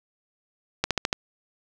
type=slowing click train; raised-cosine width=0.2 ms; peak=-5 dBFS; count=5; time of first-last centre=0.84-1.129 s; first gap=67 ms; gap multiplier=1.05; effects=none